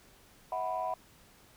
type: chord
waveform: sine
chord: E suspended second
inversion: none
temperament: equal with one note detuned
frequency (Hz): 643.5 / 740 / 987.8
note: E5 / F#5 / B5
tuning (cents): -42 / 0 / 0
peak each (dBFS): -36 / -34 / -35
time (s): 0.52-0.94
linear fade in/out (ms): 2
effects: tanh soft clip ceiling -24 dBFS + pink hiss -60 dBFS RMS until 1.56 s